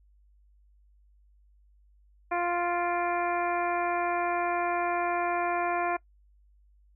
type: harmonic tone with a mistuned harmonic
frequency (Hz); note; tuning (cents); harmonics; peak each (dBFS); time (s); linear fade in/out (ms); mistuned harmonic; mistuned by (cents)
349.2; F4; 0; 1 / 2 / 3 / 4 / 5 / 6 / 7; -33 / -29 / -33 / -37 / -38 / -43 / -39; 2.31-5.97; 10; 7; -36
effects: noise-tail reverb RT60 0.1 s tail -21 dB re dry + added 50 Hz sine -58 dBFS peak until 6.95 s